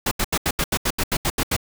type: noise bursts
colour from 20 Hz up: pink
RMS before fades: -21 dBFS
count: 12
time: 0.06-1.565 s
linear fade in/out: 5 ms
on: 53 ms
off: 79 ms
effects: none